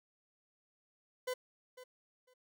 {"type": "tone with echo", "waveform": "40% pulse", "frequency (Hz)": 505, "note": "B4", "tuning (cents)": 39, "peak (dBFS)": -34, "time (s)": [1.27, 1.34], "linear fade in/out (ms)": 10, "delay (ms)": 500, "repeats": 2, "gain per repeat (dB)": -15, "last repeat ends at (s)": 2.34, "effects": []}